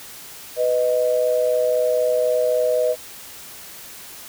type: tone pair together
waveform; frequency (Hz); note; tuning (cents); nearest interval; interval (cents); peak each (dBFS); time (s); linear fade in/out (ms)
sine; 498.4 / 622.3; B4 / D#5; +16 / 0; major third; 384; -19; 0.56-2.96; 50
effects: white hiss -39 dBFS RMS until 4.28 s